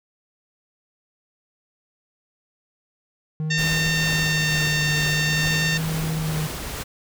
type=tone with vibrato; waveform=triangle; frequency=155.1 Hz; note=D#3; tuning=5 cents flat; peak=-21 dBFS; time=3.4-6.47 s; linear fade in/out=0 ms; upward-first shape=sine; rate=0.5 Hz; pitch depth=49 cents each way
type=harmonic tone; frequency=907 Hz; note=A#5; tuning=48 cents flat; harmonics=2 / 3 / 4 / 5 / 6 / 7 / 8; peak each=-24 / -28 / -30 / -32 / -34 / -35 / -36 dBFS; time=3.5-5.78 s; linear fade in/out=10 ms
type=noise with tremolo; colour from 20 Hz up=pink; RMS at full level=-30 dBFS; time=3.57-6.84 s; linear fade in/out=20 ms; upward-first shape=sine; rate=2.2 Hz; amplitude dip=25%
effects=none